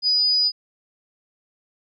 sine tone, 4948 Hz, D#8, 10 cents flat, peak -16 dBFS, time 0.02-0.52 s, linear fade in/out 50 ms, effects none

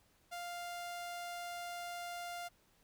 sawtooth tone, 699 Hz, F5, 1 cent sharp, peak -38 dBFS, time 0.31-2.49 s, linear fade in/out 20 ms, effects pink hiss -71 dBFS RMS until 2.83 s

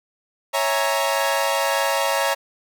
sawtooth chord, A# half-diminished seventh, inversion first, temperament equal, 554.4 / 659.3 / 830.6 / 932.3 Hz, C#5 / E5 / G#5 / A#5, 0 / 0 / 0 / 0 cents, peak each -19 / -22 / -24 / -20 dBFS, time 0.53-2.35 s, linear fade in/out 20 ms, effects none

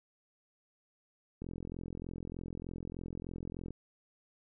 click train, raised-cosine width 3 ms, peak -29 dBFS, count 100, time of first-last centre 1.42-3.706 s, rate 43.3 Hz, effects none

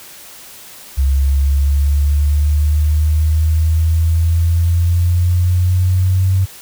sine exponential sweep, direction up, 67.4 to 95 Hz, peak -10 dBFS, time 0.97-6.46 s, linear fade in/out 20 ms, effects white hiss -37 dBFS RMS until 6.61 s

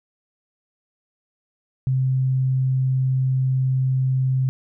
sine tone, 130.81 Hz, C3, in tune, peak -17 dBFS, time 1.87-4.49 s, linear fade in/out 0 ms, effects none

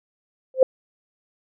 sine tone with exponential growth, 521 Hz, C5, 7 cents flat, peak -5 dBFS, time 0.54-0.63 s, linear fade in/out 2 ms, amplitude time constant 19 ms, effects none

